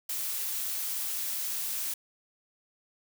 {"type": "noise", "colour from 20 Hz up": "blue", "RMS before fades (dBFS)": -33, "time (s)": [0.09, 1.94], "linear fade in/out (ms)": 5, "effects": []}